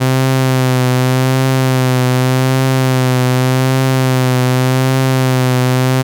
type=tone with vibrato; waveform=sawtooth; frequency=129.3 Hz; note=C3; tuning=20 cents flat; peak=-6 dBFS; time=0-6.03 s; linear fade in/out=20 ms; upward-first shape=triangle; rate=0.85 Hz; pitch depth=39 cents each way; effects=none

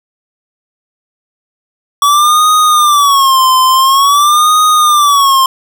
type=tone with vibrato; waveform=square; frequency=1134 Hz; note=C#6; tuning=39 cents sharp; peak=-6 dBFS; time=2.02-5.46 s; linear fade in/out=2 ms; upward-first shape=sine; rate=0.48 Hz; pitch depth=160 cents each way; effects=none

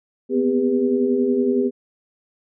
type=tone cluster; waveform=sine; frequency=241.4 / 252.2 / 401.2 / 488.1 Hz; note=B3 / B3 / G4 / B4; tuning=-39 / +36 / +40 / -20 cents; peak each=-27 / -20 / -19 / -27 dBFS; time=0.29-1.71 s; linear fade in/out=50 ms; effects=none

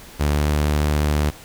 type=tone with pitch glide; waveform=sawtooth; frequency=73.42 to 74.53 Hz; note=D2 to D2; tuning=0 to +26 cents; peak=-13 dBFS; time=0.19-1.31 s; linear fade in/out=20 ms; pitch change=+26 cents; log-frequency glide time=0.34-0.45 s; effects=pink hiss -42 dBFS RMS until 1.44 s

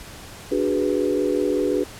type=chord; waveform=sine; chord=G# half-diminished seventh; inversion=second; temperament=equal; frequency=293.7 / 370 / 415.3 / 493.9 Hz; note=D4 / F#4 / G#4 / B4; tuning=0 / 0 / 0 / 0 cents; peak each=-24 / -24 / -24 / -25 dBFS; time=0.51-1.84 s; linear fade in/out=10 ms; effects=pink hiss -40 dBFS RMS until 1.99 s + low-pass 12000 Hz 12 dB/octave

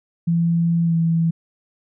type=tone with pitch glide; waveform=sine; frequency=168.4 to 165.22 Hz; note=E3 to E3; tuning=+37 to +4 cents; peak=-15 dBFS; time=0.27-1.31 s; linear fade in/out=10 ms; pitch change=-33 cents; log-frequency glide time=0.84-0.95 s; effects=none

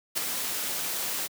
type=noise with ADSR envelope; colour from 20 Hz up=white; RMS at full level=-25 dBFS; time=0.15-1.28 s; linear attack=26 ms; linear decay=4 ms; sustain=-6 dB; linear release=26 ms; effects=high-pass 150 Hz 12 dB/octave

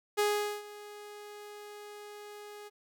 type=tone with ADSR envelope; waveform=sawtooth; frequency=415.3 Hz; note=G#4; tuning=in tune; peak=-21 dBFS; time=0.17-2.7 s; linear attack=22 ms; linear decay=430 ms; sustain=-20 dB; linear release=29 ms; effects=none

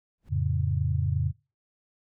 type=noise with exponential growth; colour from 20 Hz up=brown; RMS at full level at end=-47 dBFS; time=0.18-0.29 s; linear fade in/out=5 ms; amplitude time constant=22 ms
type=chord; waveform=sine; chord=F augmented; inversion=none; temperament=equal; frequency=87.31 / 110 / 138.59 Hz; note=F2 / A2 / C#3; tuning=0 / 0 / 0 cents; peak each=-27 / -29 / -27 dBFS; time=0.29-1.33 s; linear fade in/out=50 ms
effects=noise-tail reverb RT60 0.3 s tail -24 dB re dry

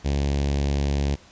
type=tone with notch filter; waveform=sawtooth; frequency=70.5 Hz; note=C#2; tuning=30 cents sharp; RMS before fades=-23 dBFS; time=0.04-1.16 s; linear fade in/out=20 ms; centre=1300 Hz; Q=0.9; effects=pink hiss -51 dBFS RMS until 1.31 s + resampled to 16000 Hz

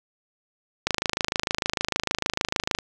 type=click train; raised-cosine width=0.2 ms; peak=-5 dBFS; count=52; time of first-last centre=0.87-2.787 s; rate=26.6 Hz; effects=none

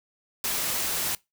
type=noise; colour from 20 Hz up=white; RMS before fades=-28 dBFS; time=0.44-1.15 s; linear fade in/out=2 ms; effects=noise-tail reverb RT60 0.2 s tail -22 dB re dry

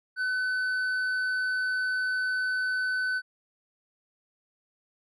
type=tone with hard clipping; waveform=sine; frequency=1509 Hz; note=F#6; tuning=34 cents sharp; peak=-27 dBFS; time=0.16-3.22 s; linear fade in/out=50 ms; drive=4 dB; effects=resampled to 32000 Hz

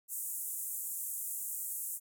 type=band-pass noise; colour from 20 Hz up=white; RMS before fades=-39 dBFS; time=0.08-2 s; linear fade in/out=50 ms; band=7300 to 16000 Hz; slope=48 dB/octave; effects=none

